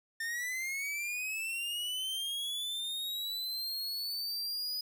45% pulse linear sweep, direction up, 1799 to 4978 Hz, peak -34 dBFS, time 0.2-4.81 s, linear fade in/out 5 ms, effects 11-bit

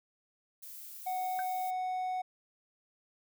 violet noise, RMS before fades -47 dBFS, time 0.62-1.71 s, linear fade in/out 10 ms
triangle tone, 740 Hz, F#5, in tune, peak -30 dBFS, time 1.06-2.22 s, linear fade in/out 10 ms
sine tone with exponential decay, 1546 Hz, G6, 24 cents flat, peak -35 dBFS, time 1.39-1.47 s, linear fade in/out 0 ms, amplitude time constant 17 ms
effects none

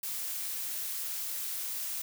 blue noise, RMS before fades -36 dBFS, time 0.03-2.02 s, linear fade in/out 5 ms, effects none

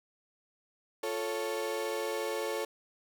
35% pulse chord, F augmented, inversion none, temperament equal, 349.2 / 440 / 554.4 Hz, F4 / A4 / C#5, 0 / 0 / 0 cents, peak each -38 / -33 / -35 dBFS, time 1.03-2.65 s, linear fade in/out 5 ms, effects none

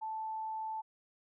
sine tone, 878 Hz, A5, 4 cents flat, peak -36 dBFS, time 0.01-0.82 s, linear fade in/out 20 ms, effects none

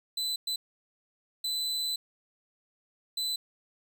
40% pulse tone bursts at uneven times, 4011 Hz, B7, 26 cents sharp, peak -28 dBFS, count 4, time 0.17-0.36 / 0.47-0.56 / 1.44-1.96 / 3.17-3.36 s, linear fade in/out 5 ms, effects none

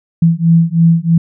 sine beating tone pair, 164.81 / 167.91 Hz, E3 / E3, 0 / +32 cents, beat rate 3.1 Hz, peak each -10 dBFS, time 0.22-1.18 s, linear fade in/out 5 ms, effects none

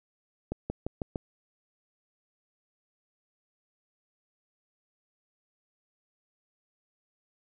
accelerating click train, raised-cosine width 2 ms, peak -18 dBFS, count 5, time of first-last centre 0.52-1.158 s, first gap 180 ms, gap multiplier 0.92, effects none

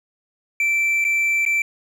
triangle tone with dropouts, 2336 Hz, D7, 10 cents flat, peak -15 dBFS, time 0.6-1.62 s, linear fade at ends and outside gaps 2 ms, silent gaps 1.043-1.049 / 1.452-1.462 s, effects none

